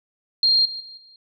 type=tone with level steps; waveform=sine; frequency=4210 Hz; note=C8; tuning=10 cents sharp; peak=-14 / -29 / -38 / -47 dBFS; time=0.43-1.16 s; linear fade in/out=2 ms; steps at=0.65 / 0.8 / 0.97 s; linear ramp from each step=5 ms; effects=none